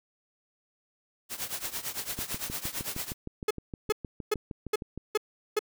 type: noise with tremolo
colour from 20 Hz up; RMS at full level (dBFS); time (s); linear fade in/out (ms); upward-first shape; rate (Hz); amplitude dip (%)
white; -32; 1.29-3.14; 50; triangle; 8.9; 90
type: click train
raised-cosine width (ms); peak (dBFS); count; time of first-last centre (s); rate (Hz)
3; -24; 19; 2.19-4.976; 6.46
type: tone bursts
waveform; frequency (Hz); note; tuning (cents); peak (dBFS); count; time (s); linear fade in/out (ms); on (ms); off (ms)
45% pulse; 426; G#4; +44; -23; 6; 3.48-5.592; 5; 27; 390
effects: none